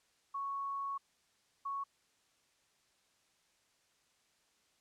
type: tone bursts at uneven times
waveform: sine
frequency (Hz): 1108.7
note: C#6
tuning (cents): 0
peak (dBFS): -36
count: 2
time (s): 0.34-0.98 / 1.65-1.84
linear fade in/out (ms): 10
effects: white hiss -73 dBFS RMS until 4.8 s + low-pass 8000 Hz 12 dB/octave